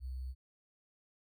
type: tone with sample-and-hold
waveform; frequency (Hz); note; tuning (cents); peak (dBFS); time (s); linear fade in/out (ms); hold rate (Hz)
sine; 64.2; C2; -32; -38; 0-0.35; 50; 4410
effects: none